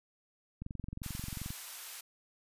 click train, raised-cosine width 5 ms, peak -28 dBFS, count 21, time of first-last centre 0.62-1.505 s, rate 22.6 Hz
white high-pass noise, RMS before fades -45 dBFS, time 1.03-2.01 s, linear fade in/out 5 ms, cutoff 830 Hz, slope 12 dB/octave
effects resampled to 32000 Hz

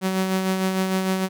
sawtooth tone with tremolo, 188.7 Hz, F#3, 34 cents sharp, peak -15 dBFS, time 0.01-1.29 s, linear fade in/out 50 ms, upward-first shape sine, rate 6.6 Hz, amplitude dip 40%, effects none

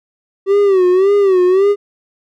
triangle tone with vibrato, 383.1 Hz, G4, 40 cents flat, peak -6 dBFS, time 0.46-1.76 s, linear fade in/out 50 ms, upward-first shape sine, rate 1.8 Hz, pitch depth 110 cents each way, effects none

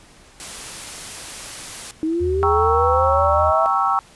white noise, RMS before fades -33 dBFS, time 0.4-1.91 s, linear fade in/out 0 ms
sine linear sweep, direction up, 311.1 to 663 Hz, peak -18 dBFS, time 2.03-3.66 s, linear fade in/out 0 ms
sine tone with vibrato, 79.3 Hz, D#2, 33 cents sharp, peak -23 dBFS, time 2.2-3.52 s, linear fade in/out 20 ms, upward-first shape sine, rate 5.1 Hz, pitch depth 75 cents each way
sine chord, G diminished seventh, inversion none, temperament equal, 784 / 932.3 / 1108.7 / 1318.5 Hz, G5 / Bb5 / Db6 / Fb6, 0 / 0 / 0 / 0 cents, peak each -21 / -24 / -21 / -20 dBFS, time 2.43-3.99 s, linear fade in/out 0 ms
effects pink hiss -48 dBFS RMS until 4.15 s + resampled to 24000 Hz

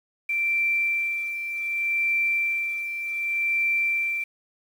sine tone with tremolo, 2349 Hz, D7, in tune, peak -20 dBFS, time 0.29-4.24 s, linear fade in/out 5 ms, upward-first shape sine, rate 0.66 Hz, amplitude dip 60%, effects 8-bit

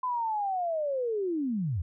sine linear sweep, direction down, 1023 to 73.5 Hz, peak -27 dBFS, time 0.03-1.82 s, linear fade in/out 5 ms, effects none

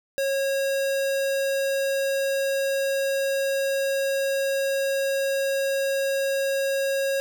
square tone, 546 Hz, C#5, 26 cents flat, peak -23 dBFS, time 0.18-7.2 s, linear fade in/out 0 ms, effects none

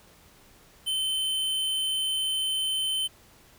square tone, 3073 Hz, G7, 35 cents flat, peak -26 dBFS, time 0.86-3.08 s, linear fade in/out 20 ms, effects pink hiss -56 dBFS RMS until 3.58 s

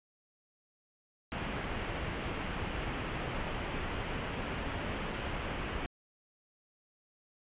pink low-pass noise, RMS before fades -37 dBFS, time 1.32-5.86 s, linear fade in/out 0 ms, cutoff 3200 Hz, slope 48 dB/octave, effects resampled to 8000 Hz

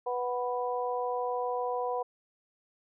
harmonic tone, 246.9 Hz, B3, in tune, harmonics 2 / 3 / 4, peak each -32 / -34 / -35 dBFS, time 0.06-2.03 s, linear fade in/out 10 ms, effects none

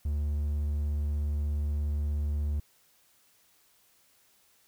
triangle tone, 73.6 Hz, D2, 4 cents sharp, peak -25 dBFS, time 0.05-2.6 s, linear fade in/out 5 ms, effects white hiss -65 dBFS RMS until 4.67 s

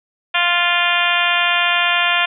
harmonic tone, 349.2 Hz, F4, in tune, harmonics 2 / 3 / 4 / 5 / 6 / 7 / 8 / 9 / 10, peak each -23 / -23 / -22 / -21 / -26 / -20 / -22 / -23 / -26 dBFS, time 0.34-2.26 s, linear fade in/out 10 ms, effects none

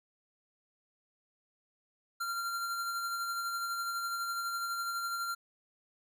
square tone with tremolo, 1380 Hz, F6, 21 cents flat, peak -33 dBFS, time 2.2-5.35 s, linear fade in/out 10 ms, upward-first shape sine, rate 12 Hz, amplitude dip 30%, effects none

